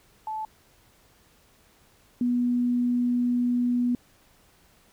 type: tone pair in turn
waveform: sine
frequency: 870 / 244.1 Hz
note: A5 / B3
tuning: -20 / -20 cents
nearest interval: octave + minor seventh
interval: 2200 cents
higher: first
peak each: -29 / -21 dBFS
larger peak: second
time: 0.27-0.45 / 2.21-3.95 s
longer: second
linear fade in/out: 2 ms
effects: pink hiss -60 dBFS RMS until 4.92 s